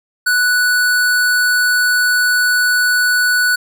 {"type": "tone", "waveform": "square", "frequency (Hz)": 1480, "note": "F#6", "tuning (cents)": 0, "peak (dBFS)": -12, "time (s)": [0.26, 3.56], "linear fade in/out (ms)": 10, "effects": []}